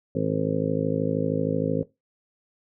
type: harmonic tone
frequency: 53 Hz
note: G#1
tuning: 36 cents sharp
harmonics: 2 / 3 / 4 / 5 / 6 / 7 / 8 / 9 / 10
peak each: -34 / -28 / -33 / -28 / -37 / -40 / -31 / -30 / -31 dBFS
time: 0.15-1.83 s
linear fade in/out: 5 ms
effects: noise-tail reverb RT60 0.2 s tail -18 dB re dry